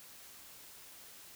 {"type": "silence", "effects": ["white hiss -54 dBFS RMS until 1.35 s"]}